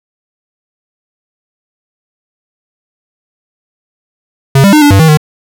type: tone with pitch steps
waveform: square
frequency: 136 / 198.6 / 303.4 / 290.5 / 97.7 / 159.7 / 152.7 Hz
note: C#3 / G3 / D#4 / D4 / G2 / D#3 / D#3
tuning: -33 / +23 / -44 / -19 / -5 / +45 / -32 cents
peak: -3 dBFS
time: 4.55-5.173 s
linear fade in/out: 5 ms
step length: 89 ms
effects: none